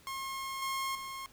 sawtooth tone with level steps, 1075 Hz, C6, 47 cents sharp, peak -33 / -29 / -36 dBFS, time 0.07-1.26 s, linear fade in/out 0 ms, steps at 0.62 / 0.95 s, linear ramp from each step 2 ms, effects pink hiss -60 dBFS RMS until 1.32 s

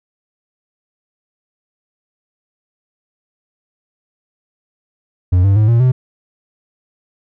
triangle tone with pitch steps, 90.3 / 98.47 / 107.39 / 117.1 / 127.7 Hz, F#2 / G2 / A2 / A#2 / C3, -42 / +8 / -42 / +8 / -42 cents, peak -6 dBFS, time 5.32-5.92 s, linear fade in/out 10 ms, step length 120 ms, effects none

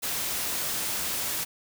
white noise, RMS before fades -30 dBFS, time 0.02-1.45 s, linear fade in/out 20 ms, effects none

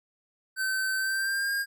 square tone with pitch glide, 1538 to 1615.4 Hz, G6 to G#6, -33 to -48 cents, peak -27 dBFS, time 0.56-1.66 s, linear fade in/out 50 ms, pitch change +85 cents, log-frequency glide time 0.97-1.52 s, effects none

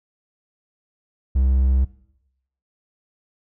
triangle tone, 65.41 Hz, C2, in tune, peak -13 dBFS, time 1.35-1.85 s, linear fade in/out 10 ms, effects noise-tail reverb RT60 0.8 s tail -19 dB re dry

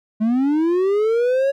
triangle linear sweep, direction up, 210.7 to 560 Hz, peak -13 dBFS, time 0.2-1.52 s, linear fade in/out 20 ms, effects none

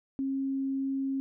sine tone, 270.2 Hz, C#4, 44 cents flat, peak -28 dBFS, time 0.19-1.2 s, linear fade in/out 0 ms, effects none

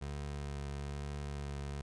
25% pulse tone with vibrato, 71.3 Hz, C#2, 49 cents sharp, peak -35 dBFS, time 0.01-1.82 s, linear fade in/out 10 ms, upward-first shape triangle, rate 1.1 Hz, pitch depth 23 cents each way, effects resampled to 22050 Hz

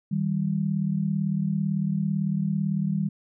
sine tone pair together, 158.06 / 196 Hz, D#3 / G3, +28 / 0 cents, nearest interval major third, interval 372 cents, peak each -26 / -25 dBFS, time 0.11-3.09 s, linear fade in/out 10 ms, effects none

